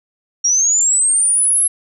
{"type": "linear sweep", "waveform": "sine", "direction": "up", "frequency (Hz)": [5588, 11110], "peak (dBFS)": -11, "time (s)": [0.44, 1.68], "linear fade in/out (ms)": 10, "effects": []}